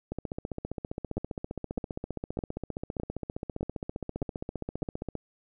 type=two click trains; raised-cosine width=2 ms; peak=-18 / -20 dBFS; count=7 / 77; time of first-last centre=1.17-4.829 / 0.12-5.153 s; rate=1.64 / 15.1 Hz; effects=none